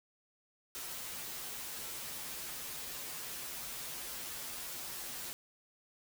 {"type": "noise with comb filter", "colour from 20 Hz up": "white", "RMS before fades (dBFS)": -43, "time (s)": [0.75, 5.33], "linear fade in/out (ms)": 0, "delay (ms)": 10, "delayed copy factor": -0.85, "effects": []}